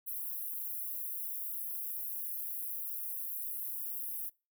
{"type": "high-pass noise", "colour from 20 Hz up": "white", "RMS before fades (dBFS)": -39, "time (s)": [0.06, 4.3], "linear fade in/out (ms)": 20, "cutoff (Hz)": 11000, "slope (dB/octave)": 48, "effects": ["noise-tail reverb RT60 0.3 s tail -25 dB re dry"]}